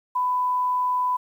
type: tone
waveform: sine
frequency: 998 Hz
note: B5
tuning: 18 cents sharp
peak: -20 dBFS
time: 0.15-1.17 s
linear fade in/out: 10 ms
effects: 9-bit